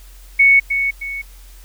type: tone with echo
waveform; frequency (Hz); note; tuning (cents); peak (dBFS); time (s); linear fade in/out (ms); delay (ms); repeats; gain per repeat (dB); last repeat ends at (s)
sine; 2217; C#7; 0; -7; 0.39-0.6; 10; 310; 2; -8; 1.22
effects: added 44 Hz sine -38 dBFS peak until 1.64 s + white hiss -48 dBFS RMS until 1.64 s